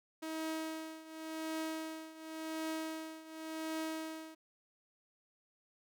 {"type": "tone with tremolo", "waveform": "sawtooth", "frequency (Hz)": 318.4, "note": "D#4", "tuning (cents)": 40, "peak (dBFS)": -32, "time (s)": [0.22, 4.35], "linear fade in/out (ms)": 10, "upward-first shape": "triangle", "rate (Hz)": 0.91, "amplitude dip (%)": 85, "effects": []}